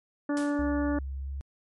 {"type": "harmonic tone", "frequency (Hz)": 290, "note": "D4", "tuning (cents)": -22, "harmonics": [1, 2, 3, 4, 5, 6], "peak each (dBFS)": [-26, -34, -41, -41, -41, -43], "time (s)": [0.29, 0.99], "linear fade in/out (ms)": 5}
{"type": "noise with exponential decay", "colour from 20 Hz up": "white", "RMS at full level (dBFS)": -38, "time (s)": [0.37, 0.71], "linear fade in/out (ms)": 0, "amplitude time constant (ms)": 73}
{"type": "tone with pitch glide", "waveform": "sine", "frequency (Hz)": [67.6, 68.7], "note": ["C#2", "C#2"], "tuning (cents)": [-43, -15], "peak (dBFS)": -32, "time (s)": [0.59, 1.41], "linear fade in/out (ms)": 0, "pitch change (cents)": 28, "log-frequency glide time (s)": [1.21, 1.3]}
{"effects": ["MP3 48 kbps"]}